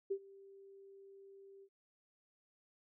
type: tone with ADSR envelope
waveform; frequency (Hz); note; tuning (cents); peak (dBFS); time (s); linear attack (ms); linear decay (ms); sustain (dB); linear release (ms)
sine; 392.4; G4; +2; -32; 0.1-1.69; 14; 69; -23; 62
effects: none